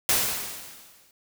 white noise with exponential decay, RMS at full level -20 dBFS, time 0.09-1.11 s, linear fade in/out 1 ms, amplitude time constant 220 ms, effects none

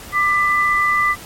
sine tone pair together, 1189 / 1992.7 Hz, D6 / B6, +21 / +15 cents, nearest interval major sixth, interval 894 cents, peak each -16 dBFS, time 0.12-1.16 s, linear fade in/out 50 ms, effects pink hiss -36 dBFS RMS until 1.25 s + MP3 64 kbps

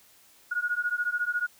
sine beating tone pair, 1439 / 1453 Hz, F#6 / F#6, -49 / -32 cents, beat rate 14 Hz, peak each -29 dBFS, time 0.51-1.47 s, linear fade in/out 10 ms, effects white hiss -58 dBFS RMS until 1.59 s

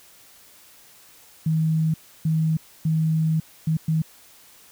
sine tone bursts at uneven times, 159.1 Hz, D#3, 39 cents sharp, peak -18 dBFS, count 5, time 1.46-1.94 / 2.25-2.57 / 2.85-3.4 / 3.67-3.77 / 3.88-4.02 s, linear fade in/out 5 ms, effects white hiss -51 dBFS RMS until 4.71 s

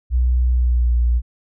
sine tone with pitch glide, 61.8 to 59.56 Hz, B1 to A#1, +2 to +38 cents, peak -13 dBFS, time 0.1-1.22 s, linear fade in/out 50 ms, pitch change -64 cents, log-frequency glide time 0.51-0.93 s, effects none

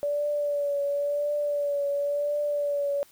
sine tone with vibrato, 577 Hz, D5, 31 cents flat, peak -24 dBFS, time 0.03-3.03 s, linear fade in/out 0 ms, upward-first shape triangle, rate 0.95 Hz, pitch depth 35 cents each way, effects white hiss -57 dBFS RMS until 3.11 s

